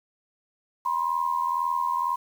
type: tone pair together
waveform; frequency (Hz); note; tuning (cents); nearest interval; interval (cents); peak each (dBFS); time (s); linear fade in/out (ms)
sine; 969 / 1051; B5 / C6; -33 / +7; minor second; 140; -26; 0.85-2.16; 10
effects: 8-bit